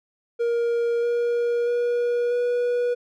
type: tone with pitch steps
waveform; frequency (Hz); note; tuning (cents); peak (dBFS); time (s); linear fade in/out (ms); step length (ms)
triangle; 470.2 / 475.4 / 480.6 / 485.9; A#4 / A#4 / B4 / B4; +15 / +34 / -47 / -28; -18; 0.39-2.95; 20; 640
effects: none